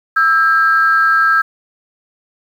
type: tone pair together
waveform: sine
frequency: 1318.5 / 1607.6 Hz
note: E6 / G6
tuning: 0 / +43 cents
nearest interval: minor third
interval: 343 cents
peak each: -11 dBFS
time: 0.16-1.42 s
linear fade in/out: 10 ms
effects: tanh soft clip ceiling -2 dBFS + 7-bit